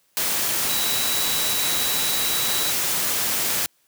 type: tone in noise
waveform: sine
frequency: 3908 Hz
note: B7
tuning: 19 cents flat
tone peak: -27 dBFS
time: 0.69-2.71 s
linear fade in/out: 0 ms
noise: white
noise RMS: -23 dBFS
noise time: 0.17-3.66 s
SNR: -7 dB
effects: white hiss -64 dBFS RMS until 3.87 s + high-pass 80 Hz 12 dB/octave